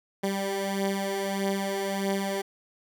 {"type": "beating tone pair", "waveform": "15% pulse", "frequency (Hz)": [195, 196.6], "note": ["G3", "G3"], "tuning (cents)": [-9, 5], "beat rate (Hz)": 1.6, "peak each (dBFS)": [-26, -22], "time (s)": [0.23, 2.42], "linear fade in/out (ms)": 10, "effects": []}